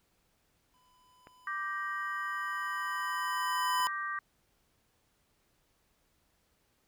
square tone with exponential growth, 1003 Hz, B5, 26 cents sharp, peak -28 dBFS, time 0.74-3.87 s, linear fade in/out 0 ms, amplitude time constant 680 ms
clicks, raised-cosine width 0.5 ms, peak -35 dBFS, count 2, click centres 1.271 / 3.802 s
sine chord, G minor, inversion second, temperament just, 1176 / 1568 / 1881.6 Hz, D6 / G6 / Bb6, +2 / 0 / +16 cents, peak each -36 / -39 / -39 dBFS, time 1.47-4.19 s, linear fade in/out 2 ms
effects pink hiss -73 dBFS RMS until 6.87 s

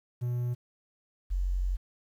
triangle / sine tone pair in turn, 122 / 45.7 Hz, B2 / F#1, -21 / -21 cents, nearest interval octave + perfect fourth, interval 1700 cents, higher first, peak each -26 dBFS, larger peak neither, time 0.21-0.55 / 1.3-1.77 s, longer second, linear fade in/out 20 ms, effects 10-bit

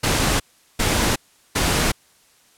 pink noise bursts, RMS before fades -19 dBFS, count 3, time 0.03-1.92 s, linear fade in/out 10 ms, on 370 ms, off 390 ms, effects white hiss -56 dBFS RMS until 2.57 s + low-pass 11000 Hz 12 dB/octave

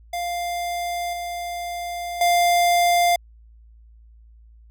square tone with level steps, 698.5 Hz, F5, in tune, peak -25 / -28 / -16 dBFS, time 0.13-3.16 s, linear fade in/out 5 ms, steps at 1.13 / 2.21 s, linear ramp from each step 2 ms, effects added 56 Hz sine -46 dBFS peak until 4.7 s

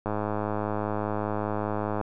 click train, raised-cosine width 1 ms, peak -15 dBFS, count 206, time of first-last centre 0.06-2.012 s, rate 105 Hz, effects none

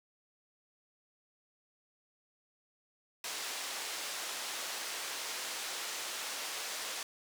white band-pass noise, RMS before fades -40 dBFS, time 3.24-7.03 s, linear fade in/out 2 ms, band 430 to 6900 Hz, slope 12 dB/octave, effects none

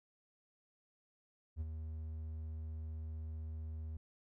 triangle tone with ADSR envelope, 78.9 Hz, D#2, 25 cents sharp, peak -33 dBFS, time 1.56-3.97 s, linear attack 48 ms, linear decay 29 ms, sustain -6 dB, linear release 4 ms, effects none

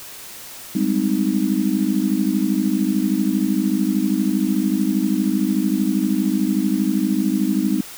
sine chord, Ab major seventh, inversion third, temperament just, 194.67 / 207.7 / 259.6 / 311.5 Hz, G3 / Ab3 / C4 / Eb4, -12 / 0 / -13 / +2 cents, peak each -22 dBFS, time 0.75-7.81 s, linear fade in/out 5 ms, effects white hiss -37 dBFS RMS until 7.97 s

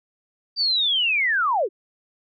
sine linear sweep, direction down, 4699 to 329.6 Hz, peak -18 dBFS, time 0.56-1.69 s, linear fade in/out 50 ms, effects none

